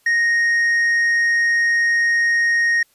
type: tone with tanh clipping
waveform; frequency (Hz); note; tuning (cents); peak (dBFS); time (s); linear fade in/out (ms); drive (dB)
sine; 1864.7; A#6; 0; -15; 0.06-2.83; 5; 4
effects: white hiss -59 dBFS RMS until 2.94 s + resampled to 32000 Hz